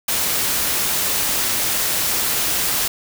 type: noise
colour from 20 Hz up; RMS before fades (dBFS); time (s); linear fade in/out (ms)
white; -20; 0.08-2.88; 5
effects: none